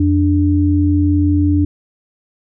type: tone pair together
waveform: sine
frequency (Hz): 87.46 / 293.7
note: F2 / D4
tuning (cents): +3 / 0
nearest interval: octave + major sixth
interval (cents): 2097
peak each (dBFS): -13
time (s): 0-1.65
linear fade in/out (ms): 5
effects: none